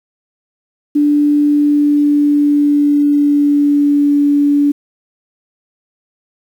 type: tone with pitch glide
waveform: sine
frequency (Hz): 293.1 to 288.1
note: D4 to D4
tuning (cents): -3 to -33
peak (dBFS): -8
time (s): 0.95-4.72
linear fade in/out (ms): 10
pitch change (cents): -30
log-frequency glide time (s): 1.42-4.22
effects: 7-bit